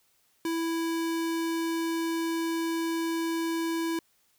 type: tone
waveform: square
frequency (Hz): 330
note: E4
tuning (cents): +2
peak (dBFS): -28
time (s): 0.45-3.99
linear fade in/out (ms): 2
effects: white hiss -68 dBFS RMS until 4.38 s